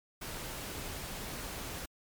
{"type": "noise", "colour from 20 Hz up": "pink", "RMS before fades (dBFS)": -41, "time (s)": [0.21, 1.86], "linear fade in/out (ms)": 10, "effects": ["MP3 96 kbps"]}